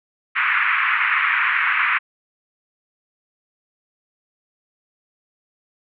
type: band-pass noise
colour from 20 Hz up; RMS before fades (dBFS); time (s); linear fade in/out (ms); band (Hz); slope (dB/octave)
white; -19; 0.35-1.99; 20; 1100 to 2400; 48
effects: none